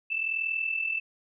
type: tone pair together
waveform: sine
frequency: 2638 / 2679 Hz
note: E7 / E7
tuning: +1 / +27 cents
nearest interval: unison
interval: 26 cents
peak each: -28 / -33 dBFS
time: 0.1-1 s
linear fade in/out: 10 ms
effects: none